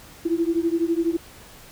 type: beating tone pair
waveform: sine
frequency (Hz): 329.6 / 341.6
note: E4 / F4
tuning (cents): 0 / -38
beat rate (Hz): 12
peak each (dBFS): -22 / -23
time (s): 0.25-1.17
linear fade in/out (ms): 10
effects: pink hiss -46 dBFS RMS until 1.71 s